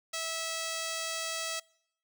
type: tone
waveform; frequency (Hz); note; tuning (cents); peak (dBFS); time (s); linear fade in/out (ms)
5% pulse; 652; E5; -19; -22; 0.13-1.6; 10
effects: noise-tail reverb RT60 0.7 s tail -24 dB re dry